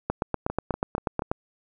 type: two click trains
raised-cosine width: 1 ms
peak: -15 / -10 dBFS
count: 4 / 11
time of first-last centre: 0.5-1.221 / 0.1-1.315 s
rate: 4.16 / 8.23 Hz
effects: none